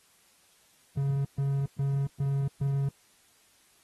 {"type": "tone bursts", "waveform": "triangle", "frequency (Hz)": 138.59, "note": "C#3", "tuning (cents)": 0, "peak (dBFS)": -23, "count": 5, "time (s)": [0.97, 2.89], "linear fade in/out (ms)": 5, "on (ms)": 280, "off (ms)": 130, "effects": ["white hiss -63 dBFS RMS until 3.83 s", "AAC 32 kbps"]}